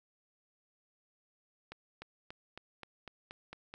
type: accelerating click train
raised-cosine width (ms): 0.3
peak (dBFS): -29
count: 9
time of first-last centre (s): 1.72-3.739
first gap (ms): 300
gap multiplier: 0.95
effects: none